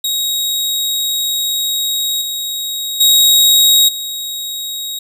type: tone with level steps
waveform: sawtooth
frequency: 3789 Hz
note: A#7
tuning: 27 cents sharp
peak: -12 / -16 / -4 / -18 dBFS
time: 0.04-4.99 s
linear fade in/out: 5 ms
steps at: 2.21 / 3 / 3.88 s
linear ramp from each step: 10 ms
effects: none